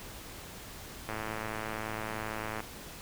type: click train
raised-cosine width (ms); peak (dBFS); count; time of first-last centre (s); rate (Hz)
0.5; -21; 166; 1.09-2.604; 109
effects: pink hiss -46 dBFS RMS until 3.01 s